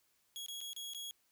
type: tone with dropouts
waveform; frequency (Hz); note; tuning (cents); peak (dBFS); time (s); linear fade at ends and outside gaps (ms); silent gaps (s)
sawtooth; 3322; G#7; 0; -39; 0.36-1.11; 0; 0.462-0.484 / 0.606-0.613 / 0.732-0.764 / 0.935-0.947
effects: white hiss -75 dBFS RMS until 1.31 s